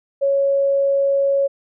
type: tone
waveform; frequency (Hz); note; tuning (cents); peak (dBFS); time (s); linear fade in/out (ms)
sine; 554; C#5; -1; -14; 0.21-1.48; 20
effects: none